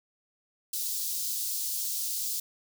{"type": "high-pass noise", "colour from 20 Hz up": "white", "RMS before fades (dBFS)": -32, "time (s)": [0.73, 2.4], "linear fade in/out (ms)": 5, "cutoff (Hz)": 4200, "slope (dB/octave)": 24, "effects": []}